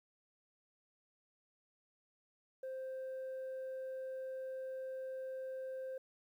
sine tone, 523.3 Hz, C5, in tune, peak -38 dBFS, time 2.63-5.98 s, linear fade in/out 5 ms, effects tanh soft clip ceiling -40 dBFS + 12-bit

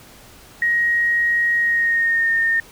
sine tone with pitch glide, 1885 to 1828.2 Hz, A#6 to A#6, +19 to -34 cents, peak -15 dBFS, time 0.62-2.6 s, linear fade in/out 2 ms, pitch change -53 cents, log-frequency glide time 1.56-2.32 s, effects pink hiss -45 dBFS RMS until 2.71 s

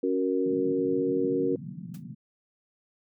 sine chord, F# major, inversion second, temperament equal, 277.2 / 370 / 466.2 Hz, C#4 / F#4 / A#4, 0 / 0 / 0 cents, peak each -28 dBFS, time 0.03-1.56 s, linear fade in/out 5 ms
white band-pass noise, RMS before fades -40 dBFS, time 0.45-2.15 s, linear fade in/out 20 ms, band 130 to 220 Hz, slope 48 dB/octave
white noise with exponential decay, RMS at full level -46 dBFS, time 1.94-2.04 s, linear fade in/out 5 ms, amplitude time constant 20 ms
effects none

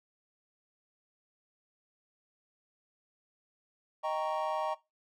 triangle chord, Eb dominant seventh, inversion none, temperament equal, 622.3 / 784 / 932.3 / 1108.7 Hz, Eb5 / G5 / Bb5 / Db6, 0 / 0 / 0 / 0 cents, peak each -33 / -35 / -34 / -36 dBFS, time 4.03-4.75 s, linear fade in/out 20 ms, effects noise-tail reverb RT60 0.2 s tail -17 dB re dry

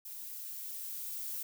violet noise with level ramp, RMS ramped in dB -45 to -39 dBFS, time 0.05-1.43 s, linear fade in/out 5 ms, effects none

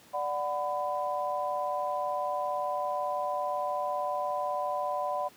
sine chord, B minor, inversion first, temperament equal with one note detuned, 587.3 / 740 / 1002.1 Hz, D5 / F#5 / B5, 0 / 0 / +25 cents, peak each -33 dBFS, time 0.13-5.29 s, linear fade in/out 20 ms, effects pink hiss -56 dBFS RMS until 5.36 s + high-pass 150 Hz 12 dB/octave

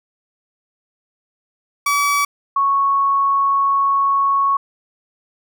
30% pulse / sine tone pair in turn, 1144 / 1106.3 Hz, D6 / C#6, -46 / -4 cents, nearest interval minor second, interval 58 cents, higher first, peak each -12 / -13 dBFS, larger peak first, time 1.86-2.25 / 2.56-4.57 s, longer second, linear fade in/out 5 ms, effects none

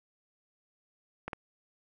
clicks, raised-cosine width 0.5 ms, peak -21 dBFS, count 2, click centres 1.28 / 1.332 s, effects none

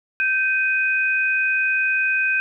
sine tone pair together, 1555 / 2500 Hz, G6 / D#7, -14 / +8 cents, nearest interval minor sixth, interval 822 cents, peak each -20 dBFS, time 0.2-2.4 s, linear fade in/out 0 ms, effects none

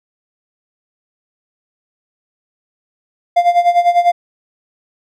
triangle tone with tremolo, 698.5 Hz, F5, in tune, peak -4 dBFS, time 3.36-4.12 s, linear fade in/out 10 ms, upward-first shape sine, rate 10 Hz, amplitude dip 80%, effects none

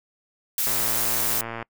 blue noise, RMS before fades -24 dBFS, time 0.58-1.41 s, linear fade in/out 2 ms
click train, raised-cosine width 0.5 ms, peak -17 dBFS, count 111, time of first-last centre 0.67-1.627 s, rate 115 Hz
effects noise-tail reverb RT60 0.1 s tail -26 dB re dry

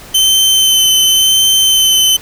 sawtooth tone with vibrato, 3074 Hz, G7, 35 cents flat, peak -4 dBFS, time 0.14-2.17 s, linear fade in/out 10 ms, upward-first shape sine, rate 0.92 Hz, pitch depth 12 cents each way, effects pink hiss -34 dBFS RMS until 2.21 s

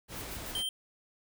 pink noise, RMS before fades -42 dBFS, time 0.08-0.64 s, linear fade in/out 50 ms
violet noise bursts, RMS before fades -44 dBFS, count 3, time 0.16-0.517 s, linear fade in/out 2 ms, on 59 ms, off 90 ms
square tone, 3136 Hz, G7, in tune, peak -32 dBFS, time 0.55-0.69 s, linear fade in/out 2 ms
effects none

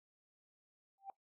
sine tone with exponential growth, 784 Hz, G5, in tune, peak -39 dBFS, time 0.98-1.1 s, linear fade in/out 1 ms, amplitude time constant 24 ms, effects noise-tail reverb RT60 0.1 s tail -18 dB re dry + tanh soft clip ceiling -36 dBFS

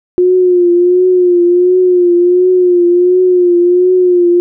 sine tone with vibrato, 357.9 Hz, F4, 42 cents sharp, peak -5 dBFS, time 0.18-4.4 s, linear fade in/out 0 ms, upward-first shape triangle, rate 1.4 Hz, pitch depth 55 cents each way, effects none

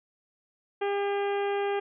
harmonic tone with a mistuned harmonic, 402.3 Hz, G4, 45 cents sharp, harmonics 1 / 2 / 3 / 4 / 5 / 6 / 7 / 8, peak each -27 / -32 / -41 / -40 / -43 / -44 / -46 / -48 dBFS, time 0.81-1.8 s, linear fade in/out 10 ms, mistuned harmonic 7, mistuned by -20 cents, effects none

